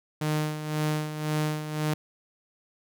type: tone with tremolo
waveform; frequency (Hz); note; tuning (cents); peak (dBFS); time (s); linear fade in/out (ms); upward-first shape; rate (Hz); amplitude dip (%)
sawtooth; 152.9; D#3; -30; -20; 0.21-1.94; 5; sine; 1.9; 65
effects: none